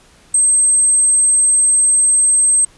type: tone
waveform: sine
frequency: 8320 Hz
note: C9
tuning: 11 cents flat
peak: -9 dBFS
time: 0.34-2.65 s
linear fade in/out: 5 ms
effects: pink hiss -48 dBFS RMS until 2.77 s + resampled to 24000 Hz